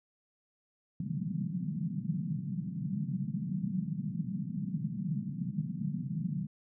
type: band-pass noise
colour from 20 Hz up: pink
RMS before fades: -35 dBFS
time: 1-6.47 s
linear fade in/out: 5 ms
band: 140 to 210 Hz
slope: 48 dB/octave
effects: none